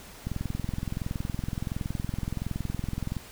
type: click train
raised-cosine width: 5 ms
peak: -18 dBFS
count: 63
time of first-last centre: 0.27-3.167 s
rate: 21.4 Hz
effects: pink hiss -47 dBFS RMS until 3.31 s